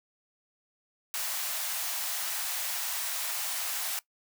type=high-pass noise; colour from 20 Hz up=white; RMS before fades=-33 dBFS; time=1.14-3.99 s; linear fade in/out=0 ms; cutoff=620 Hz; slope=48 dB/octave; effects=noise-tail reverb RT60 0.1 s tail -19 dB re dry